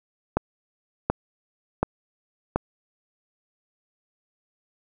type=click train; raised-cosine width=1 ms; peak=-6 dBFS; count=4; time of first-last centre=0.37-2.56 s; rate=1.37 Hz; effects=none